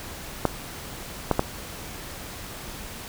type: clicks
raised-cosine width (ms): 1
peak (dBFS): -5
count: 3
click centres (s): 0.453 / 1.313 / 1.394
effects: pink hiss -38 dBFS RMS until 3.08 s